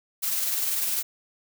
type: noise with tremolo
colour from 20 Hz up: blue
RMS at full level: -25 dBFS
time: 0.22-1.03 s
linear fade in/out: 20 ms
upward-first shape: sine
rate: 20 Hz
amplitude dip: 35%
effects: none